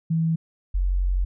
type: tone pair in turn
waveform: sine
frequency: 162.9 / 45.71 Hz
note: E3 / F#1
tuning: -20 / -20 cents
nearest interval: octave + minor seventh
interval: 2200 cents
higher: first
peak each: -19 dBFS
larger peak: neither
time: 0.1-0.36 / 0.74-1.25 s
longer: second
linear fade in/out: 10 ms
effects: none